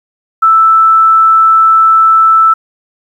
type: tone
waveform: sine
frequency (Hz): 1320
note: E6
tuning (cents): +2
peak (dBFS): -3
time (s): 0.42-2.54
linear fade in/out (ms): 10
effects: 7-bit